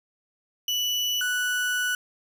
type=tone pair in turn; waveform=35% pulse; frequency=2960 / 1480 Hz; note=F#7 / F#6; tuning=0 / 0 cents; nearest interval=octave; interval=1200 cents; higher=first; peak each=-22 dBFS; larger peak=neither; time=0.68-1.21 / 1.21-1.95 s; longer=second; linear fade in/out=2 ms; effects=none